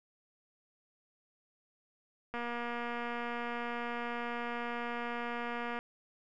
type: click train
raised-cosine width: 0.5 ms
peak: -24 dBFS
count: 822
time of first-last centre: 2.34-5.79 s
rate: 238 Hz
effects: none